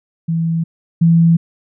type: tone pair in turn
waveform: sine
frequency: 164.81 / 166.72 Hz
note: E3 / E3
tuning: 0 / +20 cents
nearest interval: unison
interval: 20 cents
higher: second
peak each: -14 / -7 dBFS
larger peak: second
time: 0.28-0.64 / 1.01-1.37 s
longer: neither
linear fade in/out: 10 ms
effects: none